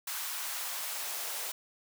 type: noise with high-pass filter sweep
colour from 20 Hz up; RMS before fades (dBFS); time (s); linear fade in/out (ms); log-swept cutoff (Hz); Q
white; -37; 0.07-1.52; 5; 1100 to 550; 1.3
effects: none